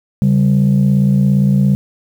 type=tone pair together; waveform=sine; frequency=138.59 / 196 Hz; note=C#3 / G3; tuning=0 / 0 cents; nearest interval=tritone; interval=600 cents; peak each=-10 dBFS; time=0.22-1.75 s; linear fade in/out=0 ms; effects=tanh soft clip ceiling -5 dBFS + 7-bit